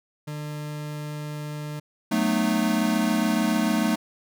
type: tone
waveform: 40% pulse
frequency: 149.6 Hz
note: D3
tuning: 32 cents sharp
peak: -30 dBFS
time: 0.27-1.8 s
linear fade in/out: 10 ms
type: chord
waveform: square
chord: B dominant seventh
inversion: second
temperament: equal with one note detuned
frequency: 185 / 220 / 246.9 / 304.7 Hz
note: F#3 / A3 / B3 / D#4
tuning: 0 / 0 / 0 / -36 cents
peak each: -30 / -24 / -29 / -28 dBFS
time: 2.11-3.96 s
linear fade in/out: 10 ms
effects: none